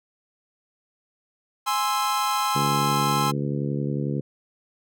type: chord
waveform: 45% pulse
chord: Ab augmented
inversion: none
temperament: equal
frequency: 830.6 / 1046.5 / 1318.5 Hz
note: Ab5 / C6 / E6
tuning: 0 / 0 / 0 cents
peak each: -27 / -25 / -27 dBFS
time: 1.66-3.32 s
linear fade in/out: 20 ms
type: harmonic tone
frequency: 71.1 Hz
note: C#2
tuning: 45 cents sharp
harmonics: 2 / 3 / 4 / 5 / 6 / 7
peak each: -26 / -30 / -32 / -34 / -36 / -37 dBFS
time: 2.55-4.21 s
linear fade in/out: 10 ms
effects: none